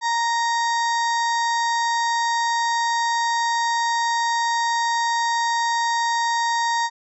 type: harmonic tone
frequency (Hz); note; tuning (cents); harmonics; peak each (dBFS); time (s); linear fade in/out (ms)
932.3; A#5; 0; 1 / 2 / 4 / 5 / 6 / 7 / 8; -20 / -26 / -32 / -34 / -36 / -37 / -38; 0.01-6.9; 50
effects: none